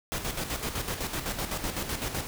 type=noise with tremolo; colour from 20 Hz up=pink; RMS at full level=-31 dBFS; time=0.12-2.27 s; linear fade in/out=0 ms; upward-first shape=square; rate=7.9 Hz; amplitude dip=55%; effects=none